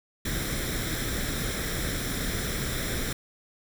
pink noise with comb filter, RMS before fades -30 dBFS, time 0.25-3.13 s, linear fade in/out 5 ms, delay 0.54 ms, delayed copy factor +0.65, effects none

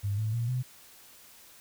sine tone with pitch steps, 101 / 108.88 / 117.37 / 126.52 Hz, G#2 / A2 / A#2 / B2, -48 / -18 / +12 / +42 cents, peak -27 dBFS, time 0.03-0.63 s, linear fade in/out 20 ms, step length 150 ms, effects white hiss -54 dBFS RMS until 1.6 s

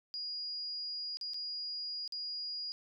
sine tone with dropouts, 4870 Hz, D#8, 38 cents flat, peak -37 dBFS, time 0.14-2.72 s, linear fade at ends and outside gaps 0 ms, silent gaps 1.171-1.212 / 1.335-1.343 / 2.077-2.123 s, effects none

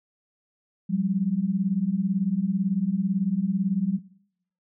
sine beating tone pair, 180 / 198 Hz, F#3 / G3, -47 / +18 cents, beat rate 18 Hz, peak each -24 dBFS, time 0.89-3.99 s, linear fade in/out 20 ms, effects noise-tail reverb RT60 0.7 s tail -20 dB re dry

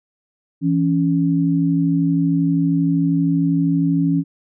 sine tone pair together, 166.18 / 278.9 Hz, E3 / C#4, +14 / +11 cents, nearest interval major sixth, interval 897 cents, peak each -17 dBFS, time 0.61-4.24 s, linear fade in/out 50 ms, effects none

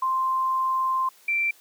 sine tone pair in turn, 1046.5 / 2349 Hz, C6 / D7, 0 / 0 cents, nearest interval octave + major second, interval 1400 cents, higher second, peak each -21 dBFS, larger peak neither, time 0.02-1.09 / 1.28-1.51 s, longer first, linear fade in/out 5 ms, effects white hiss -55 dBFS RMS until 1.6 s + high-pass 300 Hz 12 dB/octave

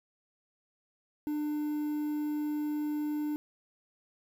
triangle tone with quantisation, 299.1 Hz, D4, 32 cents sharp, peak -28 dBFS, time 1.27-3.36 s, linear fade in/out 0 ms, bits 9, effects none

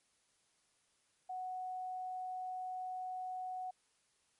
sine tone, 740 Hz, F#5, in tune, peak -39 dBFS, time 1.29-3.71 s, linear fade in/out 10 ms, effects white hiss -75 dBFS RMS until 4.39 s + MP3 48 kbps

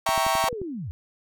40% pulse chord, E diminished seventh, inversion none, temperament equal, 659.3 / 784 / 932.3 / 1108.7 Hz, E5 / G5 / Bb5 / Db6, 0 / 0 / 0 / 0 cents, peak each -26 dBFS, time 0.06-0.49 s, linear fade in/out 5 ms
click train, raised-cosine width 3 ms, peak -22 dBFS, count 7, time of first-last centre 0.09-0.616 s, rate 11.4 Hz
sine linear sweep, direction down, 522 to 69.9 Hz, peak -30 dBFS, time 0.48-0.91 s, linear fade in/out 0 ms
effects none

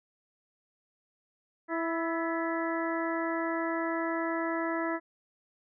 harmonic tone with a mistuned harmonic, 329.6 Hz, E4, in tune, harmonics 1 / 2 / 3 / 4 / 5 / 6, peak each -32 / -35 / -37 / -38 / -39 / -40 dBFS, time 1.68-5 s, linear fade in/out 50 ms, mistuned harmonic 5, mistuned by +52 cents, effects none

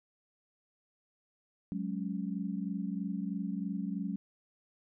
sine chord, F# suspended second, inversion none, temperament just, 185 / 208.1 / 277.5 Hz, F#3 / G#3 / C#4, 0 / +4 / +2 cents, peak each -36 / -37 / -40 dBFS, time 1.72-4.16 s, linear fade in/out 0 ms, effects none

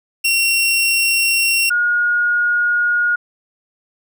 sawtooth / sine tone pair in turn, 2735 / 1437.1 Hz, F7 / F6, -37 / +49 cents, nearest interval major seventh, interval 1114 cents, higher first, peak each -10 / -13 dBFS, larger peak first, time 0.24-1.7 / 1.7-3.16 s, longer neither, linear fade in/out 10 ms, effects none

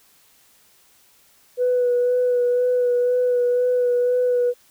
sine tone with vibrato, 492.9 Hz, B4, 3 cents flat, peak -15 dBFS, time 1.57-4.54 s, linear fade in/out 50 ms, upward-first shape sine, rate 2 Hz, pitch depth 19 cents each way, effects tanh soft clip ceiling -12 dBFS + white hiss -56 dBFS RMS until 4.7 s

